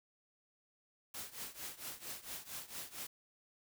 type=noise with tremolo; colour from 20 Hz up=white; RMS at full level=-43 dBFS; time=1.14-3.07 s; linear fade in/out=5 ms; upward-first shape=triangle; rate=4.4 Hz; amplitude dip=90%; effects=none